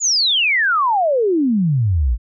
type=exponential sweep; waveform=sine; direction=down; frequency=7130 to 51.9 Hz; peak=-13 dBFS; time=0-2.18 s; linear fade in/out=50 ms; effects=none

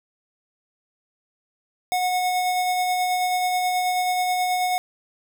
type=tone with tremolo; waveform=square; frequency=730 Hz; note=F#5; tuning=24 cents flat; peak=-20 dBFS; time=1.92-4.78 s; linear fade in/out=0 ms; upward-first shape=sine; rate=9.3 Hz; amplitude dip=25%; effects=none

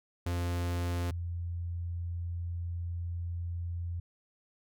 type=tone pair in turn; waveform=45% pulse / sine; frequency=87.31 / 86.11 Hz; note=F2 / F2; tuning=0 / -24 cents; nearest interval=unison; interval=24 cents; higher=first; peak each=-30 / -33 dBFS; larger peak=first; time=0.26-1.11 / 1.11-4 s; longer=second; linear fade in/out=5 ms; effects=none

